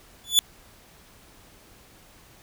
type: tone with exponential growth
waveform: sawtooth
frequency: 3457 Hz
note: A7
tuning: 31 cents flat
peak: -8 dBFS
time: 0.24-0.39 s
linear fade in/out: 0 ms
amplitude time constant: 31 ms
effects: pink hiss -53 dBFS RMS until 2.42 s